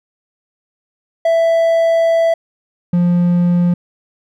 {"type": "tone pair in turn", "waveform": "triangle", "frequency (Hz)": [662, 175.34], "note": ["E5", "F3"], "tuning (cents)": [7, 7], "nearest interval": "octave + major seventh", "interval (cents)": 2300, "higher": "first", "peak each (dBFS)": [-8, -8], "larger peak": "neither", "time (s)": [[1.25, 2.34], [2.93, 3.74]], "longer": "first", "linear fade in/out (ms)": 5, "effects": []}